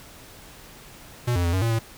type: tone with pitch steps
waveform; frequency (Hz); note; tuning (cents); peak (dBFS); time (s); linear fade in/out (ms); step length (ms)
square; 121.4 / 87.8 / 85.4 / 93.6 / 115 / 113.3; B2 / F2 / F2 / F#2 / A#2 / A#2; -29 / +10 / -38 / +20 / -23 / -49; -21; 1.27-1.792; 10; 87
effects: pink hiss -46 dBFS RMS until 1.97 s